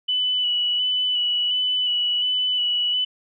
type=tone with vibrato; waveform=sine; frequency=2970 Hz; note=F#7; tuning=6 cents sharp; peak=-19 dBFS; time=0.08-3.05 s; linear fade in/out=10 ms; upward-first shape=square; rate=1.4 Hz; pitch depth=16 cents each way; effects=none